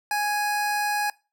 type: tone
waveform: 25% pulse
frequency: 830.6 Hz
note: G#5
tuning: in tune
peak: -19 dBFS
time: 0.11-1.1 s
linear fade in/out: 2 ms
effects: noise-tail reverb RT60 0.3 s tail -23 dB re dry

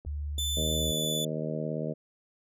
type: click train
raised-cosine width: 2 ms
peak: -33 dBFS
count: 4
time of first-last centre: 0.05-1.043 s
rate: 3.02 Hz
type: tone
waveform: sine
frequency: 73.2 Hz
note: D2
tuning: 5 cents flat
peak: -31 dBFS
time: 0.06-0.92 s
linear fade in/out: 10 ms
type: tone with pitch glide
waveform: sawtooth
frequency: 3520 to 3482 Hz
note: A7 to A7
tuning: 0 to -19 cents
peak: -27 dBFS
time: 0.38-1.25 s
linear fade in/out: 5 ms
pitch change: -19 cents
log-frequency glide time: 0.72-0.9 s
type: harmonic tone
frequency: 77.78 Hz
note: D#2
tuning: in tune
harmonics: 2 / 3 / 4 / 5 / 6 / 7 / 8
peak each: -34 / -37 / -41 / -41 / -38 / -39 / -38 dBFS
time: 0.56-1.94 s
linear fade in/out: 20 ms
effects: none

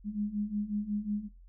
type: beating tone pair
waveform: sine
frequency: 204.3 / 209.8 Hz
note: G#3 / G#3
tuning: -28 / +18 cents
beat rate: 5.5 Hz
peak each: -36 / -32 dBFS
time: 0.04-1.29 s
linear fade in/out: 50 ms
effects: noise-tail reverb RT60 0.2 s tail -18 dB re dry + added 43 Hz sine -51 dBFS peak until 1.48 s

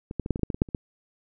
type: clicks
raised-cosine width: 3 ms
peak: -21 / -14 / -19 / -9 / -16 / -26 / -9 / -15 / -19 / -6 / -29 / -14 dBFS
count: 12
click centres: 0.111 / 0.197 / 0.261 / 0.307 / 0.359 / 0.394 / 0.433 / 0.502 / 0.545 / 0.619 / 0.688 / 0.748 s
effects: none

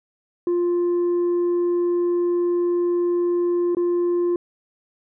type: tone with dropouts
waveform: sine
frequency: 349.8 Hz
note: F4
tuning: 3 cents sharp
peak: -15 dBFS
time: 0.47-4.36 s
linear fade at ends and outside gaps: 2 ms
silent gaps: 3.749-3.769 s
effects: tanh soft clip ceiling -17 dBFS

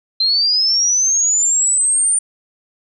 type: linear sweep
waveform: sine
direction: up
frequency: 4090 to 9100 Hz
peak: -12 dBFS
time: 0.2-2.19 s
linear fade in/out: 5 ms
effects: none

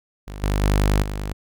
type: tone with level steps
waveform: sawtooth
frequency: 50.2 Hz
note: G1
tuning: 42 cents sharp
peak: -28 / -15 / -12 / -22 dBFS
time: 0.27-1.33 s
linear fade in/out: 10 ms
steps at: 0.43 / 0.62 / 1.02 s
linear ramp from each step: 5 ms
effects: none

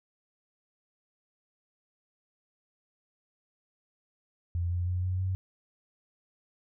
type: tone with pitch steps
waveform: sine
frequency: 86.5 / 88.27 / 90.07 / 91.91 / 93.79 Hz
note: F2 / F2 / F#2 / F#2 / F#2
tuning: -16 / +19 / -46 / -11 / +24 cents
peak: -27 dBFS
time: 4.55-5.35 s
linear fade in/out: 0 ms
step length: 160 ms
effects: none

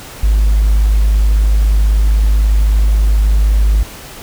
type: tone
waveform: triangle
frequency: 51.91 Hz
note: G#1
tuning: in tune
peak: -4 dBFS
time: 0.23-3.83 s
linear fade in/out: 5 ms
effects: tanh soft clip ceiling -4 dBFS + pink hiss -32 dBFS RMS until 4.22 s

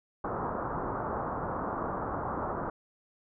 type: low-pass noise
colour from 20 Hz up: white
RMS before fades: -34 dBFS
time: 0.24-2.7 s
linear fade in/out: 5 ms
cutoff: 1300 Hz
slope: 48 dB/octave
effects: none

